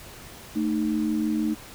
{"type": "tone pair together", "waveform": "sine", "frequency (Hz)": [221.9, 308.3], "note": ["A3", "D#4"], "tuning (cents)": [15, -16], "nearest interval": "tritone", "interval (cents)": 569, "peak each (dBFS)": -25, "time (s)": [0.55, 1.55], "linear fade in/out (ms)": 20, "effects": ["pink hiss -44 dBFS RMS until 1.74 s"]}